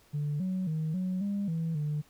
sine tone with pitch steps, 147.1 / 186.2 / 157.3 / 184.8 / 201.2 / 163.6 / 149.6 Hz, D3 / F#3 / D#3 / F#3 / G3 / E3 / D3, +3 / +11 / +19 / -2 / +45 / -13 / +32 cents, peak -27 dBFS, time 0.13-2.02 s, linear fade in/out 20 ms, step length 270 ms, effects tanh soft clip ceiling -26 dBFS + pink hiss -62 dBFS RMS until 2.09 s

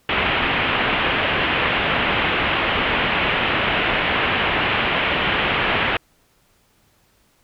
white low-pass noise, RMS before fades -20 dBFS, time 0.09-5.97 s, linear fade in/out 2 ms, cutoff 3100 Hz, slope 48 dB/octave, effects pink hiss -60 dBFS RMS until 7.43 s

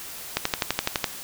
click train, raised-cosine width 0.2 ms, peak -4 dBFS, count 9, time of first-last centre 0.37-1.042 s, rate 11.9 Hz, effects white hiss -38 dBFS RMS until 1.23 s

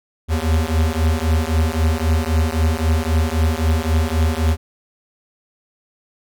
square beating tone pair, 77.78 / 81.58 Hz, D#2 / E2, 0 / -17 cents, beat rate 3.8 Hz, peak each -19 dBFS, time 0.28-4.57 s, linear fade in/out 50 ms, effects none

